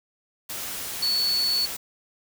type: tone in noise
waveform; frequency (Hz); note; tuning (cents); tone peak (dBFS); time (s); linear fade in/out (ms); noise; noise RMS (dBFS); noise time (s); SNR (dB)
sine; 4435; C#8; 0; -21; 1.02-1.66; 10; white; -33; 0.49-1.77; +9
effects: none